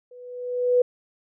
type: tone with level ramp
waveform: sine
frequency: 493.9 Hz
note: B4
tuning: in tune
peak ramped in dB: -43 to -13 dBFS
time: 0.11-0.82 s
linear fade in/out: 5 ms
effects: none